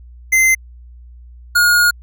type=tone pair in turn; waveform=square; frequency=2071 / 1434.5 Hz; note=C7 / F6; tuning=-18 / +46 cents; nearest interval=tritone; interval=636 cents; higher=first; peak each=-10 dBFS; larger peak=neither; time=0.32-0.55 / 1.55-1.91 s; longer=second; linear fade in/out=10 ms; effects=added 60 Hz sine -36 dBFS peak until 2.02 s